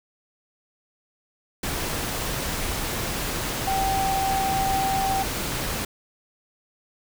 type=tone in noise; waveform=sine; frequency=775 Hz; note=G5; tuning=20 cents flat; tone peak=-22 dBFS; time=3.67-5.23 s; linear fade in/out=5 ms; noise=pink; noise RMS=-28 dBFS; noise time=1.63-5.85 s; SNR=+3 dB; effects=none